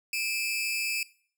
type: tone pair together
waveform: sawtooth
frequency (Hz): 2381 / 2594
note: D7 / E7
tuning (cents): +23 / -28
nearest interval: minor second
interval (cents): 149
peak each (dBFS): -29 / -27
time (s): 0.13-1.03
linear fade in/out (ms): 2
effects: noise-tail reverb RT60 0.5 s tail -20 dB re dry